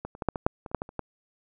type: clicks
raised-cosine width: 1 ms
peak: -20 / -30 / -17 / -9 / -17 / -6 / -24 / -30 / -9 / -17 / -29 / -16 dBFS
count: 12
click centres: 0.05 / 0.151 / 0.222 / 0.287 / 0.358 / 0.465 / 0.662 / 0.715 / 0.747 / 0.819 / 0.891 / 0.993 s
effects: none